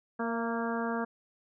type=harmonic tone with a mistuned harmonic; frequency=231.6 Hz; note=A#3; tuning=11 cents flat; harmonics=1 / 2 / 3 / 4 / 5 / 6 / 7; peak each=-33 / -36 / -38 / -39 / -40 / -41 / -41 dBFS; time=0.19-1.05 s; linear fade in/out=10 ms; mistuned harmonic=3; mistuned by=-25 cents; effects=none